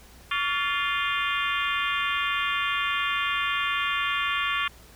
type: harmonic tone with a mistuned harmonic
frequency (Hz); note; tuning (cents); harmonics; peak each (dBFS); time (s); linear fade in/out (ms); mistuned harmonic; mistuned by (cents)
350.2; F4; +5; 3 / 4 / 5 / 6 / 7 / 8 / 9 / 10; -29 / -32 / -32 / -33 / -32 / -33 / -35 / -37; 0.31-4.68; 5; 3; +130
effects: added 60 Hz sine -52 dBFS peak until 4.95 s + pink hiss -52 dBFS RMS until 4.95 s